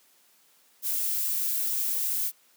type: noise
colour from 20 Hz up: violet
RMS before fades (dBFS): -28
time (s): 0.82-2.32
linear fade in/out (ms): 50
effects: white hiss -62 dBFS RMS until 2.56 s + high-pass 200 Hz 12 dB/octave